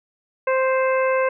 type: harmonic tone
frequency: 523.3 Hz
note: C5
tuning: in tune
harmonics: 1 / 2 / 3 / 4 / 5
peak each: -18 / -24 / -28 / -30 / -32 dBFS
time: 0.47-1.29 s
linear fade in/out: 5 ms
effects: none